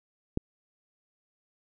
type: click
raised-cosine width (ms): 3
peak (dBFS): -14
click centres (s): 0.374
effects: none